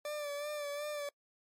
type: tone with vibrato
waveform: 40% pulse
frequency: 586 Hz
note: D5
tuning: 4 cents flat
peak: -36 dBFS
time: 0.05-1.09 s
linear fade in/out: 2 ms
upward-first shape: sine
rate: 2.7 Hz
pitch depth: 40 cents each way
effects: noise-tail reverb RT60 0.1 s tail -26 dB re dry + MP3 64 kbps